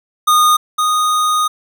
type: tone pair in turn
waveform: square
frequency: 1229 / 1237.5 Hz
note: D#6 / D#6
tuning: -22 / -10 cents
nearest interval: unison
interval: 12 cents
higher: second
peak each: -9 / -13 dBFS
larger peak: first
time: 0.27-0.57 / 0.78-1.48 s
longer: second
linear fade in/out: 10 ms
effects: none